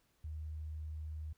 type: tone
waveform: sine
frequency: 77.4 Hz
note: D#2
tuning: 9 cents flat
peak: -40 dBFS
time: 0.24-1.33 s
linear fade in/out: 5 ms
effects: pink hiss -75 dBFS RMS until 1.37 s